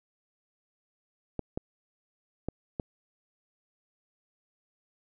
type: clicks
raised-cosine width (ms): 2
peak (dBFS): -18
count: 4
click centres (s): 1.393 / 1.575 / 2.486 / 2.798
effects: none